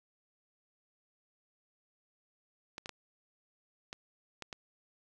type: clicks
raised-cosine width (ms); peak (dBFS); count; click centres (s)
0.2; -24; 6; 2.781 / 2.859 / 2.893 / 3.929 / 4.423 / 4.528
effects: none